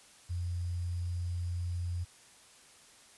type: tone with sample-and-hold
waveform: sine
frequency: 87.8 Hz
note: F2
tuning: 10 cents sharp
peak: -32 dBFS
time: 0.29-2.05 s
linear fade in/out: 20 ms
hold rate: 4900 Hz
effects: white hiss -58 dBFS RMS until 3.17 s + resampled to 24000 Hz